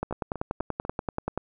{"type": "two click trains", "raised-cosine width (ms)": 1, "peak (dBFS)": [-14, -20], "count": [15, 4], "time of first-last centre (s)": [[0.03, 1.376], [0.11, 0.851]], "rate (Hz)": [10.4, 4.05], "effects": []}